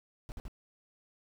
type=noise bursts; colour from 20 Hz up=brown; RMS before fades=-41 dBFS; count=3; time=0.29-0.481 s; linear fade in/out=0 ms; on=29 ms; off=52 ms; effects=none